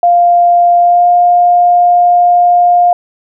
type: tone with pitch glide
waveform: sine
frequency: 698.5 to 706.2 Hz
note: F5 to F5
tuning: 0 to +19 cents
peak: -4 dBFS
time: 0.03-2.93 s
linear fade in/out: 2 ms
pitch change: +19 cents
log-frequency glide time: 0.79-1.07 s
effects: none